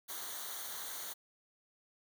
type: noise with comb filter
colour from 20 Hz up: white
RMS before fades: -43 dBFS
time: 0.08-1.14 s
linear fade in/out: 20 ms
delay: 0.39 ms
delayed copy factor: -0.75
effects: none